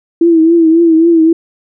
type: tone with vibrato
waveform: sine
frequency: 329.6 Hz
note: E4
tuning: in tune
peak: -4 dBFS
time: 0.21-1.33 s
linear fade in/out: 5 ms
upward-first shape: triangle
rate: 3.7 Hz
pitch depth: 71 cents each way
effects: none